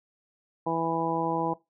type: harmonic tone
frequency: 164.81 Hz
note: E3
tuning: in tune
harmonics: 1 / 2 / 3 / 4 / 5 / 6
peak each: -35 / -31 / -32 / -34 / -31 / -32 dBFS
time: 0.66-1.54 s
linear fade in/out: 10 ms
effects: noise-tail reverb RT60 0.2 s tail -19 dB re dry